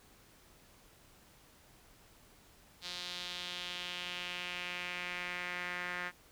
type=tone with band-pass filter sweep; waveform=sawtooth; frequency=178 Hz; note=F3; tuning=33 cents sharp; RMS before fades=-41 dBFS; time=2.81-6.12 s; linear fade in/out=50 ms; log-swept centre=4100 to 1800 Hz; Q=2.7; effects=pink hiss -62 dBFS RMS until 6.31 s